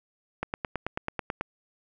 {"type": "click train", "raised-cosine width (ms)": 0.5, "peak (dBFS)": -14, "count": 10, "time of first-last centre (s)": [0.43, 1.41], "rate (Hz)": 9.18, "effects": []}